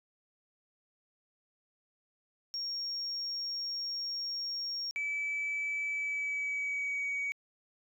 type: tone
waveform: sine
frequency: 5560 Hz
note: F8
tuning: 9 cents flat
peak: -33 dBFS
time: 2.54-4.91 s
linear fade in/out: 0 ms
type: tone with pitch glide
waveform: sine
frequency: 2303 to 2257 Hz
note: D7 to C#7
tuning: -34 to +31 cents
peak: -30 dBFS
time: 4.96-7.32 s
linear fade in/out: 0 ms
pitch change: -35 cents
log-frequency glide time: 5.91-7.09 s
effects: tanh soft clip ceiling -29 dBFS